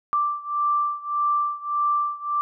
sine beating tone pair, 1174.7 / 1176.4 Hz, D6 / D6, 0 / +3 cents, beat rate 1.7 Hz, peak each -23 / -25 dBFS, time 0.13-2.41 s, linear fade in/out 0 ms, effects none

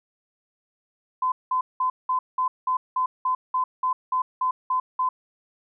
sine tone bursts, 1021 Hz, C6, 43 cents flat, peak -20 dBFS, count 14, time 1.22-5.09 s, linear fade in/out 5 ms, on 100 ms, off 190 ms, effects none

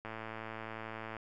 click train, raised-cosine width 0.5 ms, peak -27 dBFS, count 125, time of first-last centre 0.05-1.167 s, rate 111 Hz, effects none

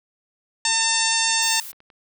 harmonic tone, 901 Hz, A5, 41 cents sharp, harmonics 1 / 2 / 3 / 4 / 5 / 6 / 7 / 8 / 9, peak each -27 / -27 / -27 / -27 / -27 / -27 / -27 / -27 / -27 dBFS, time 0.65-1.6 s, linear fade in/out 2 ms
clicks, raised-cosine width 0.3 ms, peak -35 dBFS, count 8, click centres 1.263 / 1.348 / 1.383 / 1.424 / 1.48 / 1.73 / 1.804 / 1.902 s
blue noise, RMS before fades -36 dBFS, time 1.42-1.72 s, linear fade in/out 10 ms
effects none

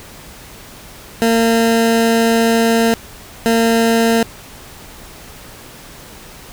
20% pulse tone bursts at uneven times, 228.5 Hz, A#3, 34 cents flat, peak -6 dBFS, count 2, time 1.22-2.94 / 3.46-4.23 s, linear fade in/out 0 ms, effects pink hiss -37 dBFS RMS until 6.52 s

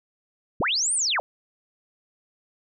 sine linear two-way sweep, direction up then down, 35.27 to 9400 to 464.4 Hz, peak -21 dBFS, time 0.6-1.2 s, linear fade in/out 0 ms, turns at 0.94 s, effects none

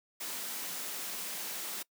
white high-pass noise, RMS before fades -39 dBFS, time 0.2-1.83 s, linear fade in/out 10 ms, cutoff 160 Hz, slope 96 dB/octave, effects noise-tail reverb RT60 0.1 s tail -23 dB re dry

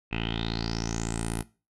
10% pulse tone with low-pass filter sweep, 56.3 Hz, A1, 40 cents sharp, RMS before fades -31 dBFS, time 0.11-1.43 s, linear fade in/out 20 ms, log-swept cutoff 2600 to 11000 Hz, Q 8.1, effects noise-tail reverb RT60 0.3 s tail -18 dB re dry

